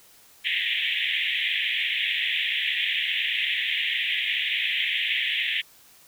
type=band-pass noise; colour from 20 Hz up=white; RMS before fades=-26 dBFS; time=0.44-5.62 s; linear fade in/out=20 ms; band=1800 to 3500 Hz; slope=96 dB/octave; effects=white hiss -54 dBFS RMS until 6.07 s